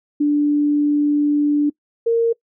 sine tone pair in turn, 293.2 / 461.9 Hz, D4 / A#4, -3 / -16 cents, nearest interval minor sixth, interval 787 cents, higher second, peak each -13 dBFS, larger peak neither, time 0.2-1.7 / 2.06-2.33 s, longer first, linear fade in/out 10 ms, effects noise-tail reverb RT60 0.1 s tail -23 dB re dry

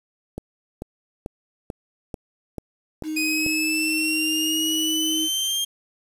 click train, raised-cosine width 2 ms, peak -17 dBFS, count 8, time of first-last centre 0.38-3.464 s, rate 2.27 Hz
sine tone with pitch glide, 311.1 to 316.2 Hz, D#4 to D#4, 0 to +28 cents, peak -25 dBFS, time 3.03-5.29 s, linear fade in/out 50 ms, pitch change +28 cents, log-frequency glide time 3.35-4.55 s
sawtooth exponential sweep, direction up, 2489 to 3213 Hz, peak -19 dBFS, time 3.16-5.65 s, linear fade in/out 10 ms
effects resampled to 32000 Hz + 7-bit

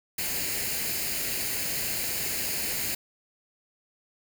white noise with comb filter, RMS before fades -30 dBFS, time 0.18-2.95 s, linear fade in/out 5 ms, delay 0.43 ms, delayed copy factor +0.6, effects none

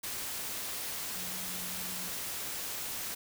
sine tone in noise, 182.4 Hz, F#3, 24 cents flat, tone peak -48 dBFS, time 1.15-2.09 s, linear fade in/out 10 ms, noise white, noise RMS -38 dBFS, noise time 0.03-3.15 s, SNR -13 dB, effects none

